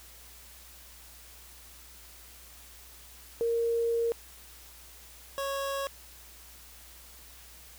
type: tone pair in turn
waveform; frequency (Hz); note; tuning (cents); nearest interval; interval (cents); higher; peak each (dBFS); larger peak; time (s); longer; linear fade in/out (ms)
sine / 25% pulse; 464.4 / 551.3; A#4 / C#5; -7 / -10; minor third; 297; second; -25 / -27; first; 3.41-4.12 / 5.38-5.87; first; 0
effects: added 60 Hz sine -55 dBFS peak until 7.78 s + white hiss -52 dBFS RMS until 7.78 s